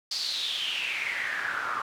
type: noise with band-pass filter sweep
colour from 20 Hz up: pink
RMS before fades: -31 dBFS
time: 0.11-1.82 s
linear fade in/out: 5 ms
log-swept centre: 4800 to 1200 Hz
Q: 7
effects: none